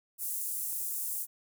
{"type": "high-pass noise", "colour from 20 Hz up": "pink", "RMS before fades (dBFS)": -35, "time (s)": [0.18, 1.27], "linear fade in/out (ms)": 50, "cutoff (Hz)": 9000, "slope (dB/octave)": 24, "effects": []}